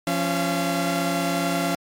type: tone cluster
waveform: sawtooth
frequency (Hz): 173.6 / 278.1 / 684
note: F3 / C#4 / F5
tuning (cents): -10 / +6 / -36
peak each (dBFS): -22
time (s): 0.07-1.75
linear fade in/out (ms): 2
effects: MP3 64 kbps